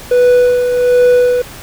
triangle tone with tremolo, 493.1 Hz, B4, 3 cents flat, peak -3 dBFS, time 0.11-1.42 s, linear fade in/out 5 ms, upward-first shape sine, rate 1.3 Hz, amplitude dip 50%, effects pink hiss -32 dBFS RMS until 1.62 s

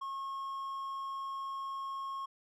triangle tone, 1086 Hz, C#6, 36 cents flat, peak -35 dBFS, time 0.01-2.26 s, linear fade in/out 10 ms, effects none

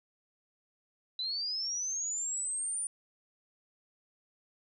sine linear sweep, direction up, 3939 to 9397 Hz, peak -32 dBFS, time 1.19-2.87 s, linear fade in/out 2 ms, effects none

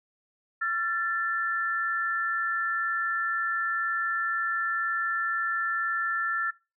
sine tone pair together, 1361 / 1760 Hz, F6 / A6, -45 / 0 cents, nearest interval major third, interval 445 cents, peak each -28 dBFS, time 0.61-6.51 s, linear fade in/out 10 ms, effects noise-tail reverb RT60 0.3 s tail -23 dB re dry

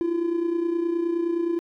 triangle tone with amplitude modulation, 339.7 Hz, F4, 48 cents flat, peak -16 dBFS, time 0.01-1.59 s, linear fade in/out 0 ms, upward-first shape sine, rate 29.6 Hz, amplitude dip 70%, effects tanh soft clip ceiling -15 dBFS

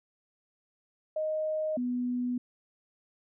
sine tone pair in turn, 622 / 246.8 Hz, D#5 / B3, -1 / -1 cents, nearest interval octave + major third, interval 1600 cents, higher first, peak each -28 dBFS, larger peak neither, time 1.16-1.77 / 1.77-2.38 s, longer neither, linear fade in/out 5 ms, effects none

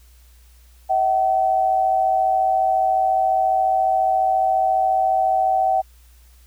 sine tone pair together, 646 / 760.4 Hz, E5 / F#5, -35 / +47 cents, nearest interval minor third, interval 282 cents, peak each -23 / -16 dBFS, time 0.89-5.82 s, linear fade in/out 20 ms, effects added 60 Hz sine -47 dBFS peak until 6.46 s + white hiss -57 dBFS RMS until 6.46 s

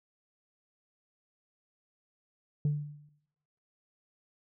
sine tone with exponential decay, 147.2 Hz, D3, 4 cents sharp, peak -21 dBFS, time 2.65-3.09 s, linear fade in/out 2 ms, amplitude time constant 95 ms, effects noise-tail reverb RT60 1.0 s tail -23 dB re dry + tanh soft clip ceiling -23 dBFS

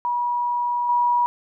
sine tone with level steps, 966 Hz, B5, 39 cents flat, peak -20 / -16 dBFS, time 0.05-1.26 s, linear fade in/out 0 ms, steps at 0.89 s, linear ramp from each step 2 ms, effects none

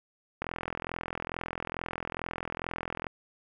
click train, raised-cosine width 0.5 ms, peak -18 dBFS, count 113, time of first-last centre 0.42-3.068 s, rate 42.3 Hz, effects none

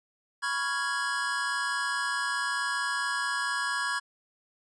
square chord, C# dominant seventh, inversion third, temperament equal, 987.8 / 1108.7 / 1396.9 / 1661.2 Hz, B5 / C#6 / E#6 / G#6, 0 / 0 / 0 / 0 cents, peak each -37 / -35 / -37 / -31 dBFS, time 0.42-4 s, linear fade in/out 20 ms, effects resampled to 24000 Hz

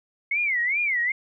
sine tone with vibrato, 2140 Hz, C7, 38 cents sharp, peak -21 dBFS, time 0.31-1.12 s, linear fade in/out 5 ms, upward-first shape sine, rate 2.5 Hz, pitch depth 220 cents each way, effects none

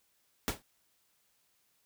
pink noise with exponential decay, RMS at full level -28 dBFS, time 0.48-0.62 s, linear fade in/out 0 ms, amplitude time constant 29 ms, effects white hiss -73 dBFS RMS until 1.85 s

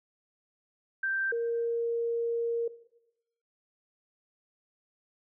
sine tone pair in turn, 1568 / 466.2 Hz, G6 / A#4, 0 / 0 cents, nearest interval octave + major sixth, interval 2100 cents, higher first, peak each -27 dBFS, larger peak neither, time 1.03-1.32 / 1.32-2.68 s, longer second, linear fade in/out 5 ms, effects noise-tail reverb RT60 0.9 s tail -17 dB re dry

